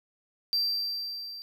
triangle tone with level ramp, 4699 Hz, D8, in tune, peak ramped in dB -22 to -38 dBFS, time 0.53-1.42 s, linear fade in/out 0 ms, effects none

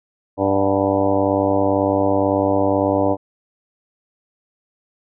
harmonic tone with a mistuned harmonic, 98 Hz, G2, in tune, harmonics 1 / 2 / 3 / 4 / 5 / 6 / 7 / 8 / 9 / 10, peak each -26 / -30 / -20 / -27 / -22 / -20 / -26 / -28 / -27 / -29 dBFS, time 0.37-3.17 s, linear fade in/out 50 ms, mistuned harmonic 7, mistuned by +70 cents, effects none

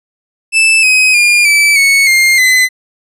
40% pulse tone with pitch steps, 2637 / 2524 / 2415 / 2312 / 2212 / 2117 / 2026 Hz, E7 / D#7 / D7 / D7 / C#7 / C7 / B6, 0 / +24 / +48 / -28 / -4 / +20 / +44 cents, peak -5 dBFS, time 0.52-2.69 s, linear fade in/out 50 ms, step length 310 ms, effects low-pass 12000 Hz 12 dB/octave

